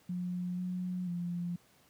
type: tone with pitch steps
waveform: sine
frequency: 178.9 / 181.4 / 174.2 Hz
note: F3 / F#3 / F3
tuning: +42 / -34 / -4 cents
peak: -33 dBFS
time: 0.09-1.56 s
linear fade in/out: 5 ms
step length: 490 ms
effects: pink hiss -65 dBFS RMS until 1.89 s + high-pass 80 Hz 12 dB/octave